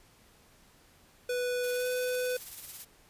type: tone with pitch glide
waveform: square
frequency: 493.9 to 500.5 Hz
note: B4 to B4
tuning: 0 to +23 cents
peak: -30 dBFS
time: 1.29-2.37 s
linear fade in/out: 5 ms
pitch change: +23 cents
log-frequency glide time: 1.73-1.87 s
type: noise with tremolo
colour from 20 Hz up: blue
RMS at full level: -41 dBFS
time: 1.63-2.85 s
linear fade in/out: 10 ms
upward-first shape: sine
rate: 18 Hz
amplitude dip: 45%
effects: pink hiss -61 dBFS RMS until 3.09 s + resampled to 32000 Hz